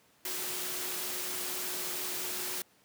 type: tone in noise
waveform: sine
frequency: 364.7 Hz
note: F#4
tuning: 25 cents flat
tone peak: -47 dBFS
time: 0.25-2.62 s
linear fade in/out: 2 ms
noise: white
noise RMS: -36 dBFS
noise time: 0.25-2.62 s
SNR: -14 dB
effects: pink hiss -65 dBFS RMS until 2.84 s + high-pass 150 Hz 12 dB/octave